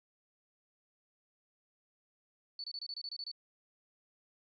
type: tone bursts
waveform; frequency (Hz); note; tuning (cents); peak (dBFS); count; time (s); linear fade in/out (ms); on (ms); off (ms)
sine; 4467; C#8; +12; -39; 10; 2.59-3.315; 2; 50; 25
effects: none